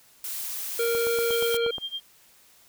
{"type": "noise", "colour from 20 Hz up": "blue", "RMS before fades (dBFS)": -33, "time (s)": [0.24, 1.57], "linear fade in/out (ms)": 2}
{"type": "harmonic tone", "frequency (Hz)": 466.2, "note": "A#4", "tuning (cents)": 0, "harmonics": [1, 3, 5, 7, 9], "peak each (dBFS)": [-23, -33, -37, -40, -42], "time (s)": [0.79, 1.71], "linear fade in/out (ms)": 5}
{"type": "click train", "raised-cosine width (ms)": 1, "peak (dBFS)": -23, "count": 8, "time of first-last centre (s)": [0.95, 1.782], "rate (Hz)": 8.41}
{"type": "tone with tremolo", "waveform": "sine", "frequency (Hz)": 3193, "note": "G7", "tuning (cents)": 31, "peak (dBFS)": -28, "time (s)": [1.31, 2], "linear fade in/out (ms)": 0, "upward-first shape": "sine", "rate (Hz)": 9.7, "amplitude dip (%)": 90}
{"effects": ["white hiss -57 dBFS RMS until 2.68 s"]}